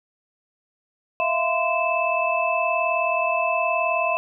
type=tone cluster; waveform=sine; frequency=651 / 690 / 1028 / 2628 Hz; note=E5 / F5 / C6 / E7; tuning=-22 / -21 / -31 / -6 cents; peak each=-25 dBFS; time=1.2-4.17 s; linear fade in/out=0 ms; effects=none